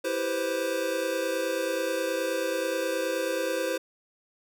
square chord, C major seventh, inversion first, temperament equal, 329.6 / 392 / 493.9 / 523.3 Hz, E4 / G4 / B4 / C5, 0 / 0 / 0 / 0 cents, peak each -35 / -36 / -34 / -30 dBFS, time 0.04-3.78 s, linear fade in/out 10 ms, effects none

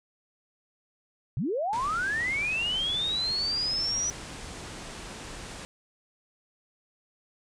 sine linear sweep, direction up, 99.7 to 5920 Hz, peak -26 dBFS, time 1.37-4.1 s, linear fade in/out 0 ms
pink low-pass noise, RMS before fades -41 dBFS, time 1.73-5.65 s, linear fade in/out 0 ms, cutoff 9600 Hz, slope 48 dB/octave
effects none

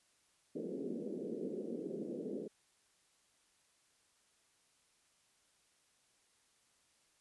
white band-pass noise, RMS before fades -42 dBFS, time 0.55-2.48 s, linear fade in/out 10 ms, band 180 to 480 Hz, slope 48 dB/octave, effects white hiss -73 dBFS RMS until 7.2 s + resampled to 24000 Hz

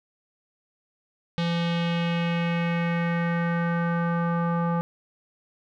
square tone with low-pass filter sweep, 170 Hz, F3, 46 cents flat, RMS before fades -25 dBFS, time 1.38-4.81 s, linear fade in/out 0 ms, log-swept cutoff 3700 to 1100 Hz, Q 2.6, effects none

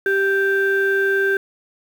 sine tone pair together, 392 / 1568 Hz, G4 / G6, 0 / 0 cents, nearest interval 2 octaves, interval 2400 cents, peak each -17 dBFS, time 0.06-1.37 s, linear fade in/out 2 ms, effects tanh soft clip ceiling -10 dBFS + 7-bit

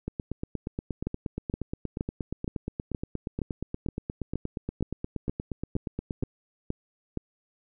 two click trains, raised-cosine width 3 ms, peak -18 / -16 dBFS, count 53 / 14, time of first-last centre 0.08-6.227 / 1.07-7.173 s, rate 8.46 / 2.13 Hz, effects none

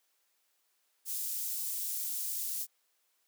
white high-pass noise, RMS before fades -36 dBFS, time 1.05-2.67 s, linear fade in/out 50 ms, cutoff 7100 Hz, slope 12 dB/octave, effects white hiss -75 dBFS RMS until 3.27 s + high-pass 400 Hz 12 dB/octave

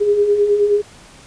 sine beating tone pair, 402.6 / 412.1 Hz, G4 / G#4, +46 / -13 cents, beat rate 9.5 Hz, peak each -21 / -12 dBFS, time 0-0.82 s, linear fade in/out 20 ms, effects pink hiss -43 dBFS RMS until 1.26 s + resampled to 22050 Hz

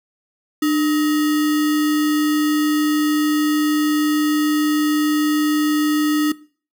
sine tone with sample-and-hold, 301.1 Hz, D4, 43 cents sharp, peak -14 dBFS, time 0.62-6.32 s, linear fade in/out 5 ms, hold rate 1575 Hz, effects noise-tail reverb RT60 0.4 s tail -19 dB re dry

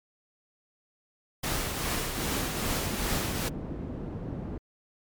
pink noise with tremolo, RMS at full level -29 dBFS, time 1.43-3.49 s, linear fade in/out 10 ms, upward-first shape triangle, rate 2.5 Hz, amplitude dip 45%
white low-pass noise, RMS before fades -36 dBFS, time 2.17-4.58 s, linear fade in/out 5 ms, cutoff 270 Hz, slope 12 dB/octave
effects MP3 96 kbps

